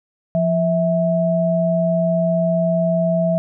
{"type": "tone pair together", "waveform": "sine", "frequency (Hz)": [172.8, 652.4], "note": ["F3", "E5"], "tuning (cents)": [-18, -18], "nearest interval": "octave + major seventh", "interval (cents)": 2300, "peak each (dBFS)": [-18, -17], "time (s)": [0.35, 3.38], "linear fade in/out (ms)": 0, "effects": []}